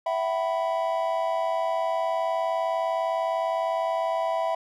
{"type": "chord", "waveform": "triangle", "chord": "E suspended second", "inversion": "none", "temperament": "equal with one note detuned", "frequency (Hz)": [659.3, 759, 987.8], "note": ["E5", "F#5", "B5"], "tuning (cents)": [0, 44, 0], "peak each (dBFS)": [-24, -28, -28], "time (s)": [0.06, 4.55], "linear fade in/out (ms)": 5, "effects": []}